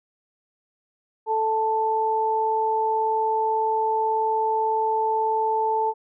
sine tone pair together, 440 / 880.9 Hz, A4 / A5, 0 / +2 cents, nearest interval octave, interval 1202 cents, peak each -25 / -21 dBFS, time 1.26-5.94 s, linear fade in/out 50 ms, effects none

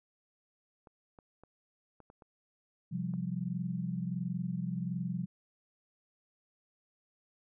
clicks, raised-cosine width 1 ms, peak -40 dBFS, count 7, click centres 0.872 / 1.188 / 1.436 / 2.003 / 2.101 / 2.222 / 3.138 s
sine chord, C suspended fourth, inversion none, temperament equal, 130.81 / 174.61 / 196 Hz, C3 / F3 / G3, 0 / 0 / 0 cents, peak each -39 / -35 / -39 dBFS, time 2.91-5.26 s, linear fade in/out 20 ms
effects none

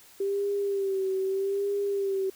sine tone with vibrato, 392 Hz, G4, in tune, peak -25 dBFS, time 0.2-2.3 s, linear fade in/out 5 ms, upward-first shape sine, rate 0.8 Hz, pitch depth 50 cents each way, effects white hiss -54 dBFS RMS until 2.35 s

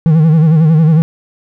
triangle tone with vibrato, 158.8 Hz, D#3, 36 cents sharp, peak -3 dBFS, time 0.06-1.02 s, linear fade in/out 0 ms, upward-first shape sine, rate 11 Hz, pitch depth 85 cents each way, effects none

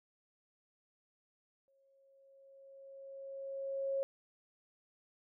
sine tone with exponential growth, 545 Hz, C#5, 29 cents flat, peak -31 dBFS, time 1.68-4.03 s, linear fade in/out 0 ms, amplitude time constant 510 ms, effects none

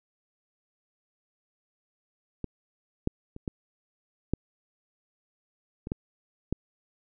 clicks, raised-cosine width 3 ms, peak -19 / -12 / -28 / -18 / -12 / -23 / -16 / -14 dBFS, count 8, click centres 2.443 / 3.074 / 3.364 / 3.478 / 4.336 / 5.871 / 5.919 / 6.526 s, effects none

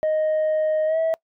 sine tone with pitch glide, 622 to 648.8 Hz, D#5 to E5, -1 to -28 cents, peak -16 dBFS, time 0.03-1.14 s, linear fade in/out 0 ms, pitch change +73 cents, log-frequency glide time 0.86-0.98 s, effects noise-tail reverb RT60 0.1 s tail -26 dB re dry + tanh soft clip ceiling -17 dBFS

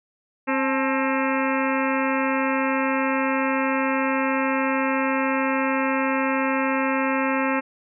harmonic tone with a mistuned harmonic, 266.3 Hz, C4, 31 cents sharp, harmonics 1 / 2 / 3 / 4 / 5 / 6 / 7 / 8 / 9 / 10, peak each -24 / -27 / -29 / -30 / -31 / -32 / -32 / -33 / -34 / -34 dBFS, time 0.47-7.61 s, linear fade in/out 20 ms, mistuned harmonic 3, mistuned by +140 cents, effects none

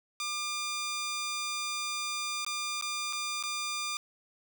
10% pulse tone with dropouts, 1200 Hz, D6, 37 cents sharp, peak -24 dBFS, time 0.2-3.97 s, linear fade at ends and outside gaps 1 ms, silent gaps 2.448-2.464 / 2.812-2.823 / 3.127-3.131 / 3.427-3.436 s, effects none

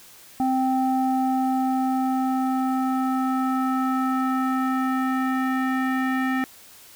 square tone with low-pass filter sweep, 260.8 Hz, C4, 5 cents flat, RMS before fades -23 dBFS, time 0.4-6.44 s, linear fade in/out 0 ms, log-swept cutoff 770 to 1900 Hz, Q 3, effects white hiss -48 dBFS RMS until 6.95 s

